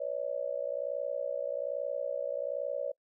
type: tone with amplitude modulation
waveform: sine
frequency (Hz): 564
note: C#5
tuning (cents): +30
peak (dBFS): -27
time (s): 0-2.92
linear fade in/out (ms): 10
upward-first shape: sine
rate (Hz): 61.2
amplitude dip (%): 100
effects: noise-tail reverb RT60 0.1 s tail -23 dB re dry